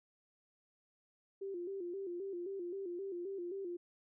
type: tone with vibrato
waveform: sine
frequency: 370 Hz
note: F#4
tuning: in tune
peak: -39 dBFS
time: 1.41-3.77 s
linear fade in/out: 10 ms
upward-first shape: square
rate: 3.8 Hz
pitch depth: 98 cents each way
effects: none